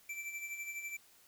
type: tone with tremolo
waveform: square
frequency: 2336 Hz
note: D7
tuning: 10 cents flat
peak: -39 dBFS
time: 0.09-0.97 s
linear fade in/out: 5 ms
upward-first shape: sine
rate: 12 Hz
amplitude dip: 55%
effects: white hiss -64 dBFS RMS until 1.27 s